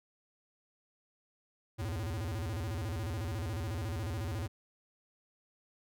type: tone with vibrato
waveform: square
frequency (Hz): 95.2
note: F#2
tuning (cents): +50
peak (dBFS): -35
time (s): 1.78-4.48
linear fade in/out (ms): 20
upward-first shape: square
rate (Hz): 14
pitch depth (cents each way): 270
effects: none